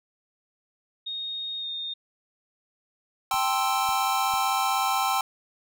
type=tone with pitch glide; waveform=sine; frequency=3715 to 3668 Hz; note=A#7 to A#7; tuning=-7 to -29 cents; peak=-30 dBFS; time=1.06-1.94 s; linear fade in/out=10 ms; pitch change=-22 cents; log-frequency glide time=1.59-1.67 s
type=chord; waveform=square; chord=A minor seventh; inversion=third; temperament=equal; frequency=784 / 880 / 1046.5 / 1318.5 Hz; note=G5 / A5 / C6 / E6; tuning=0 / 0 / 0 / 0 cents; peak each=-27 / -32 / -29 / -30 dBFS; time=3.31-5.21 s; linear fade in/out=2 ms
type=clicks; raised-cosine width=5 ms; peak=-34 dBFS; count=3; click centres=3.342 / 3.89 / 4.338 s
effects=none